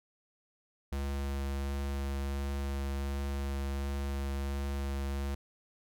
square tone with vibrato, 69.3 Hz, C#2, in tune, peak -33 dBFS, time 0.92-5.35 s, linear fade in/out 5 ms, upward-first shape triangle, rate 1.4 Hz, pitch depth 12 cents each way, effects none

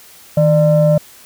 sine tone pair together, 157.8 / 596.4 Hz, D#3 / D5, +25 / +27 cents, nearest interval octave + major seventh, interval 2302 cents, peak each -10 dBFS, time 0.37-0.98 s, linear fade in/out 5 ms, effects tanh soft clip ceiling -3 dBFS + white hiss -42 dBFS RMS until 1.25 s

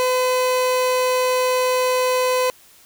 30% pulse tone, 507 Hz, B4, 45 cents sharp, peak -14 dBFS, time 0-2.5 s, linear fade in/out 0 ms, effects white hiss -50 dBFS RMS until 2.85 s

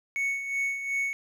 triangle tone with tremolo, 2217 Hz, C#7, in tune, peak -23 dBFS, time 0.16-1.13 s, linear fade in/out 0 ms, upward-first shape sine, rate 2.7 Hz, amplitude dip 60%, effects none

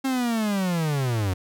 45% pulse linear sweep, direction down, 270 to 88.5 Hz, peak -22 dBFS, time 0.04-1.34 s, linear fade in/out 10 ms, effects none

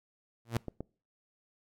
sawtooth tone with exponential growth, 116.54 Hz, A#2, in tune, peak -22 dBFS, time 0.45-0.57 s, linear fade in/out 0 ms, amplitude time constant 24 ms
clicks, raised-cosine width 2 ms, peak -24 / -24 dBFS, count 2, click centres 0.683 / 0.806 s
effects noise-tail reverb RT60 0.4 s tail -25 dB re dry + AAC 48 kbps

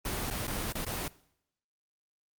pink noise with dropouts, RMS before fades -34 dBFS, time 0.05-1.08 s, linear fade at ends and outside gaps 2 ms, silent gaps 0.302-0.309 / 0.47-0.478 / 0.724-0.753 / 0.849-0.865 s, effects noise-tail reverb RT60 0.7 s tail -20 dB re dry + Opus 24 kbps

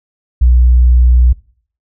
sine tone, 61.2 Hz, B1, 15 cents flat, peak -3 dBFS, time 0.41-1.33 s, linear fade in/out 10 ms, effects noise-tail reverb RT60 0.5 s tail -22 dB re dry + tanh soft clip ceiling -1 dBFS

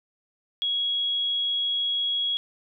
sine tone, 3322 Hz, G#7, in tune, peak -23 dBFS, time 0.62-2.37 s, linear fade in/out 0 ms, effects none

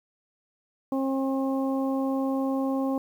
harmonic tone, 268.3 Hz, C4, 44 cents sharp, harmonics 1 / 2 / 3 / 4, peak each -25 / -31 / -36 / -38 dBFS, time 0.92-2.98 s, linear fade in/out 2 ms, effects 9-bit

